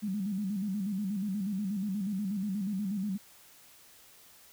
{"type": "tone with vibrato", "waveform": "sine", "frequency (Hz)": 199.1, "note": "G3", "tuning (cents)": 27, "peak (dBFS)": -30, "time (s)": [0.02, 3.18], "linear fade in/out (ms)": 20, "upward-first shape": "square", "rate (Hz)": 8.3, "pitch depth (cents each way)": 94, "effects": ["white hiss -57 dBFS RMS until 4.52 s"]}